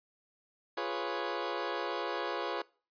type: chord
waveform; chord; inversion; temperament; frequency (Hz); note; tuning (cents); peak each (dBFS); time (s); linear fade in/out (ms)
20% pulse; C# dominant seventh; first; equal with one note detuned; 348.2 / 415.3 / 493.9 / 554.4; E#4 / G#4 / B4 / C#5; -5 / 0 / 0 / 0; -34; 0.77-2.62; 5
effects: noise-tail reverb RT60 0.4 s tail -23 dB re dry + resampled to 11025 Hz